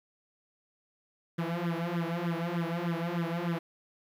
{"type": "tone with flanger", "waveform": "sawtooth", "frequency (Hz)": 170, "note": "F3", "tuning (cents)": -46, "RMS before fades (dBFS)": -32, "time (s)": [1.38, 3.59], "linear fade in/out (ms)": 10, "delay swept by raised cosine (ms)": [0.57, 4.57], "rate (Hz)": 3.3, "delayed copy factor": 1, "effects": ["low-pass 3000 Hz 12 dB/octave", "10-bit"]}